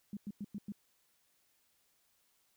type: tone bursts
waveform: sine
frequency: 203.8 Hz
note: G#3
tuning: 32 cents flat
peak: -38 dBFS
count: 5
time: 0.13-0.721 s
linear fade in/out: 2 ms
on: 39 ms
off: 99 ms
effects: white hiss -74 dBFS RMS until 2.56 s